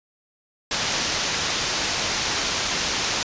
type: low-pass noise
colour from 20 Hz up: white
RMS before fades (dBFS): -25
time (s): 0.71-3.23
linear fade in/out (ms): 2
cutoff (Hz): 6700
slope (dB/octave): 48
effects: resampled to 16000 Hz